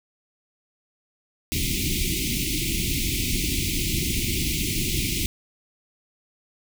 pink band-stop noise, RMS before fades -25 dBFS, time 1.52-5.26 s, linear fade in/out 0 ms, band 380 to 2100 Hz, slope 96 dB/octave, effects none

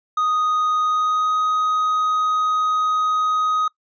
triangle tone with pitch glide, 1244 to 1254.1 Hz, D#6 to D#6, -1 to +13 cents, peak -15 dBFS, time 0.17-3.68 s, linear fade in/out 5 ms, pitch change +14 cents, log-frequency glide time 0.82-1.35 s, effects noise-tail reverb RT60 0.1 s tail -23 dB re dry + resampled to 16000 Hz

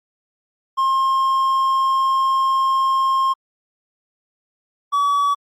triangle tone pair in turn, 1066 / 1139.3 Hz, C6 / C#6, +32 / +47 cents, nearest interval minor second, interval 115 cents, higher second, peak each -13 dBFS, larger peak neither, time 0.77-3.34 / 4.92-5.35 s, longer first, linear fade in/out 20 ms, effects Opus 48 kbps

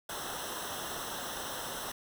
pink noise with comb filter, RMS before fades -39 dBFS, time 0.09-1.92 s, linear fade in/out 5 ms, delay 0.43 ms, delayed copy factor -0.85, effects none

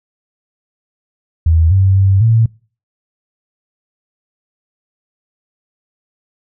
sine tone with pitch steps, 81.3 / 95.9 / 96.9 / 113.3 Hz, E2 / G2 / G2 / A#2, -23 / -37 / -20 / -49 cents, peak -7 dBFS, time 1.46-2.46 s, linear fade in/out 5 ms, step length 250 ms, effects noise-tail reverb RT60 0.4 s tail -25 dB re dry

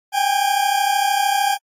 40% pulse tone pair together, 784 / 817.2 Hz, G5 / G#5, 0 / -28 cents, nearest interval minor second, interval 72 cents, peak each -18 dBFS, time 0.12-1.58 s, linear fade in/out 50 ms, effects AAC 48 kbps

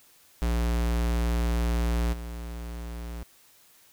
square tone with level steps, 58.5 Hz, A#1, 7 cents sharp, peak -24 / -35 dBFS, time 0.42-3.23 s, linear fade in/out 0 ms, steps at 2.12 s, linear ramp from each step 20 ms, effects white hiss -58 dBFS RMS until 3.92 s

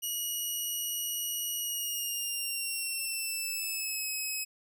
10% pulse tone with pitch glide, 2904 to 2557 Hz, F#7 to D#7, -33 to +47 cents, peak -24 dBFS, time 0.02-4.45 s, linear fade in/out 20 ms, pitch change -220 cents, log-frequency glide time 1.6-4.09 s, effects none

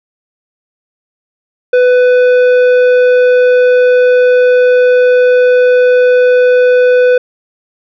sine tone with tanh clipping, 498.4 Hz, B4, 16 cents sharp, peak -6 dBFS, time 1.73-7.18 s, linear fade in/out 5 ms, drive 10 dB, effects none

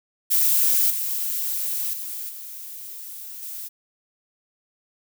violet noise with level steps, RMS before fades -19 / -26 / -32 / -37 / -34 dBFS, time 0.3-3.69 s, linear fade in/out 20 ms, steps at 0.9 / 1.93 / 2.29 / 3.42 s, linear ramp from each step 5 ms, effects none

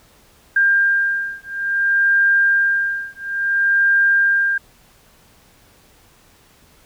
sine beating tone pair, 1598 / 1598.58 Hz, G6 / G6, +33 / +33 cents, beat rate 0.58 Hz, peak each -17 dBFS, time 0.56-4.58 s, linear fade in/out 5 ms, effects pink hiss -52 dBFS RMS until 6.85 s

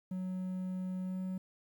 triangle tone with pitch glide, 185 to 186.29 Hz, F#3 to F#3, 0 to +12 cents, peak -33 dBFS, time 0.11-1.38 s, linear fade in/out 5 ms, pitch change +12 cents, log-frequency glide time 1.03-1.2 s, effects 11-bit

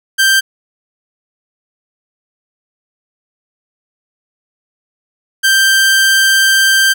sawtooth tone pair in turn, 1571 / 1571 Hz, G6 / G6, +3 / +3 cents, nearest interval unison, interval 0 cents, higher neither, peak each -4 dBFS, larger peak neither, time 0.18-0.41 / 5.43-6.94 s, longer second, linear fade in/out 20 ms, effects none

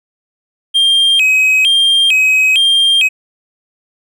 triangle tone with vibrato, 2847 Hz, F7, 33 cents sharp, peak -6 dBFS, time 0.74-3.09 s, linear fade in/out 20 ms, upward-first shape square, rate 1.1 Hz, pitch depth 200 cents each way, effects none

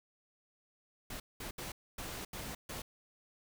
pink noise bursts at uneven times, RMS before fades -43 dBFS, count 6, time 1.1-1.2 / 1.4-1.51 / 1.58-1.72 / 1.98-2.25 / 2.33-2.55 / 2.69-2.82 s, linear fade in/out 5 ms, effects none

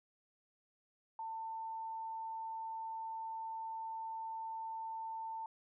sine tone, 895 Hz, A5, 29 cents sharp, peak -40 dBFS, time 1.19-5.46 s, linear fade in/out 2 ms, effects none

